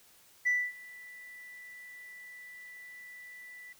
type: tone with ADSR envelope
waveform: sine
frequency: 1975.5 Hz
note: B6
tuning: in tune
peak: -22 dBFS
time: 0.45-3.73 s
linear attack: 21 ms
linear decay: 250 ms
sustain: -24 dB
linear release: 7 ms
effects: tanh soft clip ceiling -22 dBFS + white hiss -61 dBFS RMS until 3.79 s